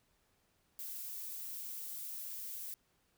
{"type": "noise", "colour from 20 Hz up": "violet", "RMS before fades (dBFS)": -44, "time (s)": [0.79, 2.74], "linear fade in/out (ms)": 0, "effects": ["pink hiss -75 dBFS RMS until 3.17 s"]}